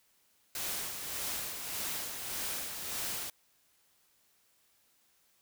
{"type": "noise with tremolo", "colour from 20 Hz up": "white", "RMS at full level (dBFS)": -36, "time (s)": [0.55, 3.3], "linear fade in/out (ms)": 2, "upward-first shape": "sine", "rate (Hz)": 1.7, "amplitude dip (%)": 45, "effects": ["white hiss -70 dBFS RMS until 5.41 s"]}